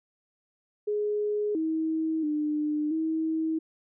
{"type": "tone with pitch steps", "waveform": "sine", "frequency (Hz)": [417.9, 319.1, 300.6, 319.6], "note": ["G#4", "D#4", "D4", "D#4"], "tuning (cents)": [11, 44, 40, 47], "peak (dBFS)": -25, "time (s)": [0.87, 3.59], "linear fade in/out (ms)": 10, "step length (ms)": 680, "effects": []}